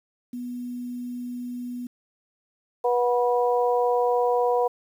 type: tone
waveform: sine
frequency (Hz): 245.1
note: B3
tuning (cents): -13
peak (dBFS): -30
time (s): 0.33-1.87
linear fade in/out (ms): 5
type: harmonic tone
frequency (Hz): 243.8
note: B3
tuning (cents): -22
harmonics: 2 / 3 / 4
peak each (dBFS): -21 / -25 / -27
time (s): 2.84-4.68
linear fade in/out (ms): 10
effects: 9-bit